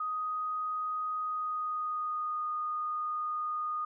sine tone with pitch glide, 1249 to 1230.4 Hz, D#6 to D#6, +6 to -20 cents, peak -31 dBFS, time 0-3.85 s, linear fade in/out 5 ms, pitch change -26 cents, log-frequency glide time 1.2-2.49 s, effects none

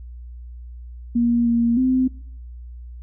sine tone with pitch steps, 236.7 / 234.1 / 257.8 Hz, A#3 / A#3 / C4, +27 / +8 / -26 cents, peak -15 dBFS, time 1.15-2.08 s, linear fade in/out 10 ms, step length 310 ms, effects noise-tail reverb RT60 0.6 s tail -21 dB re dry + added 60 Hz sine -34 dBFS peak until 3.02 s

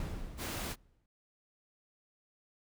brown noise with exponential decay, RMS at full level -34 dBFS, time 0-1.06 s, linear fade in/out 2 ms, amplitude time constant 230 ms
pink noise, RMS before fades -39 dBFS, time 0.37-0.76 s, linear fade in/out 50 ms
effects none

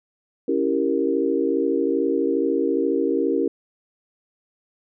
sine chord, C# diminished seventh, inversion none, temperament equal, 277.2 / 329.6 / 392 / 466.2 Hz, C#4 / E4 / G4 / Bb4, 0 / 0 / 0 / 0 cents, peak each -24 dBFS, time 0.48-3.48 s, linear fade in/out 5 ms, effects none

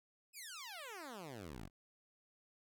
10% pulse exponential sweep, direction down, 2637 to 41.2 Hz, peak -39 dBFS, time 0.33-1.7 s, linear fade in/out 50 ms, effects none

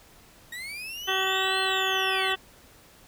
35% pulse linear two-way sweep, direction up then down, 1864.7 to 4193 to 1864.7 Hz, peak -33 dBFS, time 0.52-2.33 s, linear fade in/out 5 ms, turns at 1.61 s
harmonic tone, 380.9 Hz, G4, 50 cents flat, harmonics 1 / 2 / 3 / 4 / 5 / 7 / 8 / 9, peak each -32 / -32 / -32 / -32 / -32 / -32 / -32 / -32 dBFS, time 1.07-2.36 s, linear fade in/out 20 ms
effects pink hiss -54 dBFS RMS until 3.07 s

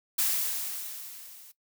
blue noise with level ramp, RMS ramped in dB -25 to -51 dBFS, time 0.18-1.52 s, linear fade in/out 10 ms, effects noise-tail reverb RT60 0.1 s tail -17 dB re dry

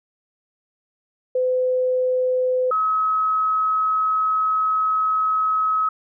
sine tone pair in turn, 508 / 1280.1 Hz, B4 / D#6, +49 / +49 cents, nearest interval octave + major third, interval 1600 cents, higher second, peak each -17 dBFS, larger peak neither, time 1.35-2.71 / 2.71-5.89 s, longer second, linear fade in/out 5 ms, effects none

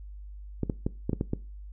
clicks, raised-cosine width 3 ms, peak -14 dBFS, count 7, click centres 0.633 / 0.698 / 0.865 / 1.095 / 1.132 / 1.211 / 1.334 s, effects noise-tail reverb RT60 0.3 s tail -20 dB re dry + added 50 Hz sine -40 dBFS peak until 1.72 s

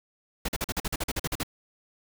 pink noise bursts, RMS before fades -29 dBFS, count 13, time 0.45-1.433 s, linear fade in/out 5 ms, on 35 ms, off 44 ms, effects none

